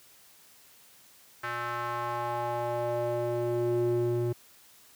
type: tone with band-pass filter sweep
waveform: square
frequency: 119.5 Hz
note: A#2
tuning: 43 cents sharp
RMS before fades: -30 dBFS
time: 1.43-4.33 s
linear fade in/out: 10 ms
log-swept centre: 1500 to 270 Hz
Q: 2.6
effects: white hiss -57 dBFS RMS until 4.95 s + high-pass 60 Hz 12 dB/octave